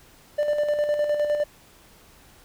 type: tone with tremolo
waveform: triangle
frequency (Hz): 592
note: D5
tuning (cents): +14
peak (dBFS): -17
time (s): 0.38-1.44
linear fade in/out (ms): 10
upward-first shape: square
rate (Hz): 9.8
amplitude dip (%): 45
effects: pink hiss -53 dBFS RMS until 2.44 s